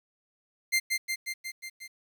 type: tone with echo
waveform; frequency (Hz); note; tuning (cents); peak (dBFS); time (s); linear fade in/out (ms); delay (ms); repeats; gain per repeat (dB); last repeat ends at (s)
sawtooth; 2093; C7; 0; -19; 0.72-0.8; 20; 180; 6; -3; 1.88
effects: 10-bit